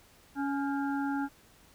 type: harmonic tone with a mistuned harmonic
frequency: 279.3 Hz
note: C#4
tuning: 13 cents sharp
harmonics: 1 / 3 / 5 / 6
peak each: -30 / -36 / -40 / -45 dBFS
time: 0.35-1.29 s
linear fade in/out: 50 ms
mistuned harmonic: 6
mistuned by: -70 cents
effects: pink hiss -60 dBFS RMS until 1.74 s